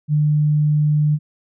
sine tone, 150 Hz, D3, 37 cents sharp, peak -13 dBFS, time 0.08-1.19 s, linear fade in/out 50 ms, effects none

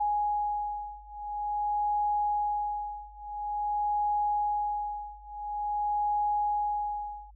sine beating tone pair, 830.6 / 831.08 Hz, G#5 / G#5, 0 / +1 cents, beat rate 0.48 Hz, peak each -31 / -30 dBFS, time 0-7.31 s, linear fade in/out 10 ms, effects added 50 Hz sine -50 dBFS peak until 7.35 s

